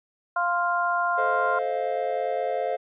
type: harmonic tone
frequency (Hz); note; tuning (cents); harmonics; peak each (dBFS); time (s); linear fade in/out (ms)
349.2; F4; 0; 2 / 3 / 4; -26 / -26 / -26; 0.36-1.59; 5
type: chord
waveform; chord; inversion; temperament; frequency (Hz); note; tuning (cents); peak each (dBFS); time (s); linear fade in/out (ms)
triangle; F dominant seventh; first; just; 436.5 / 523.8 / 628.6 / 698.5; A4 / C5 / Eb5 / F5; -14 / +2 / +18 / 0; -30 / -27 / -30 / -26; 1.17-2.77; 20
effects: resampled to 8000 Hz